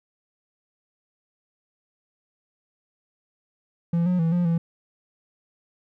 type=tone with pitch steps; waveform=triangle; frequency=169.6 / 180.1 / 164.3 / 175.9 / 167.2 Hz; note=E3 / F#3 / E3 / F3 / E3; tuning=+50 / -46 / -5 / +13 / +25 cents; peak=-17 dBFS; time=3.93-4.58 s; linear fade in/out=5 ms; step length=130 ms; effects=none